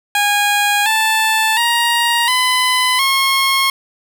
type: tone with pitch steps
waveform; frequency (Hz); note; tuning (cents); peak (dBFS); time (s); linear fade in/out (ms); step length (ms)
15% pulse; 820 / 878.9 / 941.9 / 1009.5 / 1082; G#5 / A5 / A#5 / B5 / C#6; -22 / -2 / +18 / +38 / -42; -6; 0.15-3.7; 2; 710
effects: none